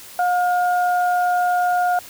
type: tone pair together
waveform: sine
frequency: 716 / 1426.2 Hz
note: F5 / F6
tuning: +43 / +36 cents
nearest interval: octave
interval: 1193 cents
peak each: -16 / -25 dBFS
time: 0.19-1.99 s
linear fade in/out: 2 ms
effects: white hiss -40 dBFS RMS until 2.09 s